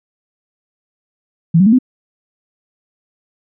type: tone with pitch steps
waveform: sine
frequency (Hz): 165.5 / 191.21 / 220.9 / 255.2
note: E3 / G3 / A3 / C4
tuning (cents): +7 / -43 / +7 / -43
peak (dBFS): -6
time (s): 1.54-1.788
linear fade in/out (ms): 10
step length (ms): 62
effects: none